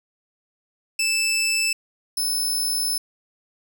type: tone pair in turn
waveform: 20% pulse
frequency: 2637 / 5260 Hz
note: E7 / E8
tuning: 0 / -5 cents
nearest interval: octave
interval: 1195 cents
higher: second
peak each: -15 / -16 dBFS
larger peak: first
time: 0.99-1.73 / 2.17-2.98 s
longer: second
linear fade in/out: 5 ms
effects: none